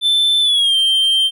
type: tone with pitch glide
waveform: triangle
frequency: 3533 to 3148 Hz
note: A7 to G7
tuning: +6 to +7 cents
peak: -10 dBFS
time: 0.01-1.31 s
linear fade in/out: 50 ms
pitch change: -199 cents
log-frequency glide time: 0.41-0.76 s
effects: none